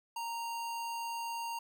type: tone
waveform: square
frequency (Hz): 928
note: A#5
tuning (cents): -8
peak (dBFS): -37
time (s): 0.16-1.59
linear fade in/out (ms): 5
effects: none